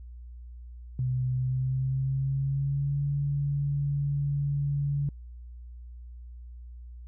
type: tone with pitch glide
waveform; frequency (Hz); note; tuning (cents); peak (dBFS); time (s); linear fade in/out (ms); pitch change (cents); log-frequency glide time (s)
sine; 127.5 to 142.29; C3 to C#3; -44 to +46; -25; 0.99-5.09; 2; +190; 1.33-3.02
effects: added 60 Hz sine -41 dBFS peak until 7.07 s